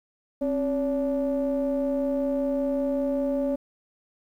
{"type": "ring-modulated tone", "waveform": "triangle", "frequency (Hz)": 150.2, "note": "D3", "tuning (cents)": 39, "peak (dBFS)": -18, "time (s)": [0.41, 3.56], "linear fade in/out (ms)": 10, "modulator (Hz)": 418, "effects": ["10-bit"]}